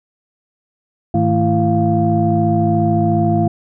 sine tone cluster, 103 / 157.1 / 219.7 / 336.1 / 697 Hz, G#2 / D#3 / A3 / E4 / F5, -14 / +17 / -2 / +34 / -4 cents, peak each -18 dBFS, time 1.14-3.48 s, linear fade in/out 5 ms, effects tanh soft clip ceiling -2 dBFS

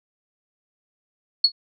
sine tone with exponential decay, 4361 Hz, C#8, 29 cents flat, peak -8 dBFS, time 1.44-1.52 s, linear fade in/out 5 ms, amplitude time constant 17 ms, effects none

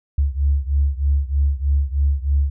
sine beating tone pair, 69.3 / 72.5 Hz, C#2 / D2, 0 / -22 cents, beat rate 3.2 Hz, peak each -17 / -19 dBFS, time 0.18-2.5 s, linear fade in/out 5 ms, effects tanh soft clip ceiling -8 dBFS

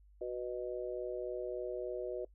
harmonic tone, 123.47 Hz, B2, in tune, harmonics 3 / 4 / 5, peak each -40 / -41 / -42 dBFS, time 0.21-2.25 s, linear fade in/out 5 ms, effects noise-tail reverb RT60 0.1 s tail -23 dB re dry + added 50 Hz sine -59 dBFS peak until 2.34 s

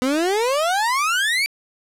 30% pulse exponential sweep, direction up, 247.4 to 2349 Hz, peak -15 dBFS, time 0.02-1.46 s, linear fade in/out 0 ms, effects low-pass 11000 Hz 12 dB/octave + 8-bit

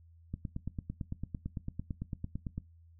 click train, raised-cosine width 5 ms, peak -24 dBFS, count 21, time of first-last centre 0.34-2.58 s, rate 8.93 Hz, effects noise-tail reverb RT60 0.2 s tail -20 dB re dry + added 83 Hz sine -56 dBFS peak until 2.99 s

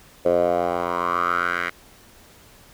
10% pulse tone with band-pass filter sweep, 87.31 Hz, F2, in tune, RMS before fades -22 dBFS, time 0.25-1.7 s, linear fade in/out 10 ms, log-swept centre 540 to 1800 Hz, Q 5.2, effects pink hiss -50 dBFS RMS until 2.73 s

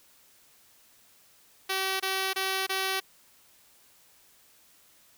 5% pulse tone bursts, 382.4 Hz, G4, 43 cents flat, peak -16 dBFS, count 4, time 1.69-3.002 s, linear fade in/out 10 ms, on 310 ms, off 24 ms, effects white hiss -60 dBFS RMS until 5.17 s

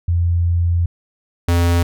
sine / square tone pair in turn, 86 / 86 Hz, F2 / F2, -26 / -26 cents, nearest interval unison, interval 0 cents, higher neither, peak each -13 dBFS, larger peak neither, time 0.08-0.86 / 1.48-1.83 s, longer first, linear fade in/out 5 ms, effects none

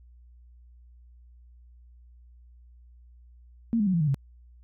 sine tone with pitch steps, 230 / 207.3 / 186.82 / 168.37 / 151.74 / 136.76 Hz, A#3 / G#3 / F#3 / E3 / D#3 / C#3, -23 / -3 / +17 / +37 / -43 / -23 cents, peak -21 dBFS, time 3.73-4.144 s, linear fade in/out 0 ms, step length 69 ms, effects added 60 Hz sine -50 dBFS peak until 4.63 s

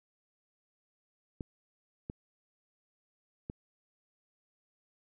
clicks, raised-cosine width 3 ms, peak -25 dBFS, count 3, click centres 1.408 / 2.099 / 3.499 s, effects none

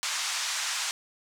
white band-pass noise, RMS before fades -31 dBFS, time 0.03-0.91 s, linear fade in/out 0 ms, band 880 to 7500 Hz, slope 24 dB/octave, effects none

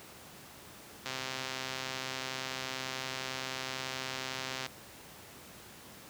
click train, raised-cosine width 0.2 ms, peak -19 dBFS, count 473, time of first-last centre 1.06-4.663 s, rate 131 Hz, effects pink hiss -51 dBFS RMS until 6.09 s + high-pass 100 Hz 12 dB/octave

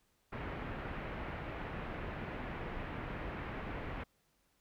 pink low-pass noise, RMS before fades -42 dBFS, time 0.32-4.04 s, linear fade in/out 10 ms, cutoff 2400 Hz, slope 24 dB/octave, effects pink hiss -75 dBFS RMS until 4.6 s

